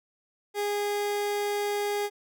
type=tone; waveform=30% pulse; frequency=410.8 Hz; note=G#4; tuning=19 cents flat; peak=-24 dBFS; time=0.54-2.1 s; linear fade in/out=50 ms; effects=none